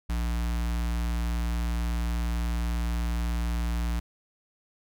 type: tone with notch filter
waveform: square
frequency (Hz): 58.2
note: A#1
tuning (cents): -2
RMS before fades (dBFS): -28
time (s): 0.09-4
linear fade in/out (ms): 10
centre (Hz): 460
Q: 1.2
effects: none